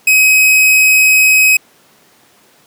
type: tone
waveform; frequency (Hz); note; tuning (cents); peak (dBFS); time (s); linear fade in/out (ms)
45% pulse; 2536; D#7; +32; -6; 0.07-1.57; 5
effects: pink hiss -48 dBFS RMS until 2.66 s + high-pass 200 Hz 12 dB/octave